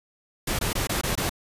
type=noise bursts; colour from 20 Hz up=pink; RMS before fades=-26 dBFS; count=6; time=0.47-1.295 s; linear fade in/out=5 ms; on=120 ms; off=21 ms; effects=resampled to 32000 Hz